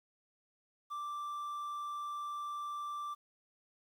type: tone with quantisation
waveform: triangle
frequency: 1174.7 Hz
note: D6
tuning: in tune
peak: -36 dBFS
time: 0.9-3.15 s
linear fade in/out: 20 ms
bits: 11
effects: none